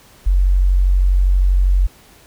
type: tone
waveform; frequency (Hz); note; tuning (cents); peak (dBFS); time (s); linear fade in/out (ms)
sine; 46.25; F#1; 0; -10; 0.26-1.87; 10
effects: pink hiss -47 dBFS RMS until 2.26 s